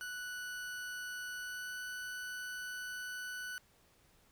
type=tone with pitch glide; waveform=40% pulse; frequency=1480 to 1489.4 Hz; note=F#6 to F#6; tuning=0 to +11 cents; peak=-40 dBFS; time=0.01-3.58 s; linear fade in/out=0 ms; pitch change=+11 cents; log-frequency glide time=1.35-1.78 s; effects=pink hiss -68 dBFS RMS until 4.31 s